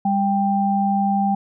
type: tone pair together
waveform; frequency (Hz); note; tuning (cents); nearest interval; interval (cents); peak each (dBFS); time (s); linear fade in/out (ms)
sine; 200 / 789; G3 / G5; +35 / +11; 2 octaves; 2376; -19; 0.05-1.35; 5
effects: none